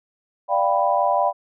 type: chord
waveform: sine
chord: G dominant seventh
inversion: second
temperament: equal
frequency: 587.3 / 698.5 / 784 / 987.8 Hz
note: D5 / F5 / G5 / B5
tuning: 0 / 0 / 0 / 0 cents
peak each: -22 dBFS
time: 0.48-1.33 s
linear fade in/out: 50 ms
effects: none